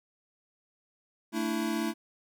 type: chord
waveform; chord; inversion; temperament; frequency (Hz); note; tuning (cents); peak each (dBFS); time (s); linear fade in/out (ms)
square; A suspended fourth; none; equal with one note detuned; 223.3 / 293.7 / 329.6; A3 / D4 / E4; +26 / 0 / 0; -33 / -36 / -33; 1.32-1.94; 50
effects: none